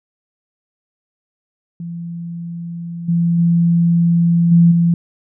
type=tone with level steps; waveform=sine; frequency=169.9 Hz; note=F3; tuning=47 cents flat; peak=-24 / -12 / -10 / -6 / -10 dBFS; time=1.8-4.94 s; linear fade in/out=2 ms; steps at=3.08 / 3.38 / 4.51 / 4.71 s; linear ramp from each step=10 ms; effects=none